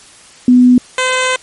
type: tone pair in turn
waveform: sine / 10% pulse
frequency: 248.7 / 512.6 Hz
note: B3 / C5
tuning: +12 / -36 cents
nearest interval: octave + minor second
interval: 1252 cents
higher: second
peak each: -3 dBFS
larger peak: neither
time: 0.48-0.78 / 0.98-1.36 s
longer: second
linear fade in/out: 2 ms
effects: white hiss -40 dBFS RMS until 1.42 s + MP3 48 kbps